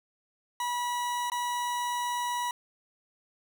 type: tone with dropouts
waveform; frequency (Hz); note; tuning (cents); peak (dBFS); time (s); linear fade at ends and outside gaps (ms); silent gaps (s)
40% pulse; 972; B5; -28; -28; 0.6-2.51; 2; 1.3-1.318
effects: none